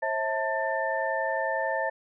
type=tone cluster; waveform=sine; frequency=537 / 648 / 890 / 1787 Hz; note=C5 / E5 / A5 / A6; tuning=+45 / -30 / +20 / +26 cents; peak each=-31 dBFS; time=0.02-1.9 s; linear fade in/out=10 ms; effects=none